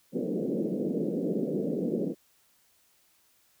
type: band-pass noise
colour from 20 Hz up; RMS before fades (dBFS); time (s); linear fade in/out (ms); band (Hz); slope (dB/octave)
pink; -30; 0.12-2.15; 50; 170 to 520; 48
effects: white hiss -66 dBFS RMS until 3.6 s